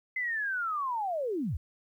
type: linear sweep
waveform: sine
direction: down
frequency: 2060 to 54.1 Hz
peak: -29 dBFS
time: 0.16-1.57 s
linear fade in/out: 5 ms
effects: 11-bit